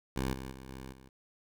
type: tone with level steps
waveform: 10% pulse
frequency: 65.7 Hz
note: C2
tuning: 8 cents sharp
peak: -23 / -32 / -38 / -35 / -45 dBFS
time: 0.16-1.09 s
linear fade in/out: 5 ms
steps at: 0.33 / 0.51 / 0.68 / 0.92 s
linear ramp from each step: 5 ms
effects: none